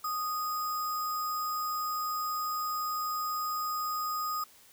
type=tone with sample-and-hold; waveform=sine; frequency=1239 Hz; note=D#6; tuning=8 cents flat; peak=-30 dBFS; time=0.04-4.44 s; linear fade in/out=5 ms; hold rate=6300 Hz; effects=white hiss -58 dBFS RMS until 4.72 s